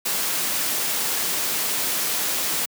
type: noise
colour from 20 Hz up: white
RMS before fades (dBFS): -24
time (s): 0.05-2.66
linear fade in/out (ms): 10
effects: high-pass 150 Hz 12 dB/octave